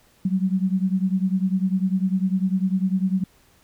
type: beating tone pair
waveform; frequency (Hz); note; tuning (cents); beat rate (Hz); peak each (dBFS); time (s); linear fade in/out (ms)
sine; 185 / 195; F#3 / G3; 0 / -9; 10; -21 / -23; 0.25-3.24; 5
effects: pink hiss -58 dBFS RMS until 3.63 s